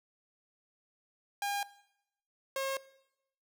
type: tone pair in turn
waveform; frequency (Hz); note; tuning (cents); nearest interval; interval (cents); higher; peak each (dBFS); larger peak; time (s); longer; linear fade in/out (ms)
sawtooth; 808 / 539.3; G#5 / C#5; -48 / -48; perfect fifth; 700; first; -28; neither; 1.42-1.63 / 2.56-2.77; neither; 2
effects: noise-tail reverb RT60 0.8 s tail -19 dB re dry